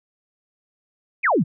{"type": "exponential sweep", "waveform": "sine", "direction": "down", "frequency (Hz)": [2640, 126.1], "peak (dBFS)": -15, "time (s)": [1.23, 1.44], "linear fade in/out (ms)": 20, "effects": []}